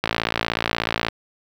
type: click train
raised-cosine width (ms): 0.3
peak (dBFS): -3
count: 60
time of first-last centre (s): 0.04-1.084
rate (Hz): 56.5
effects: high-pass 60 Hz 12 dB/octave + 7-bit